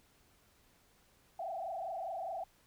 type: tone with frequency modulation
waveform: sine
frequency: 718 Hz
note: F5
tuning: 48 cents sharp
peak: -37 dBFS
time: 1.39-2.44 s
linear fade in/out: 5 ms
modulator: 24.9 Hz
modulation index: 2.8
effects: pink hiss -68 dBFS RMS until 2.66 s